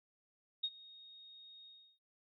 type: tone with ADSR envelope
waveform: sine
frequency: 3729 Hz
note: A#7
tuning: in tune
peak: -31 dBFS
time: 0.63-1.99 s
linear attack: 11 ms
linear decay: 52 ms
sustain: -22 dB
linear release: 330 ms
effects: noise-tail reverb RT60 0.1 s tail -22 dB re dry